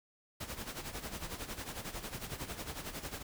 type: noise with tremolo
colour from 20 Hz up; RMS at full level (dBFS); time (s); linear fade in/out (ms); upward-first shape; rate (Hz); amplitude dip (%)
pink; -40; 0.4-3.23; 10; sine; 11; 70
effects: none